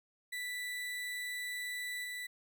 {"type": "tone with level steps", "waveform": "35% pulse", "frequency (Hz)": 1975.5, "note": "B6", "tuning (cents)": 0, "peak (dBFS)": [-36, -38], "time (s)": [0.32, 2.27], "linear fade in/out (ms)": 10, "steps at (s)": 2.04, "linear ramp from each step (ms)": 5, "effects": []}